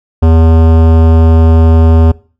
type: tone with hard clipping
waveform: sine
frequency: 81.3 Hz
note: E2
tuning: 23 cents flat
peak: -5 dBFS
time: 0.22-2.12 s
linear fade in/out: 10 ms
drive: 18 dB
effects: noise-tail reverb RT60 0.4 s tail -22 dB re dry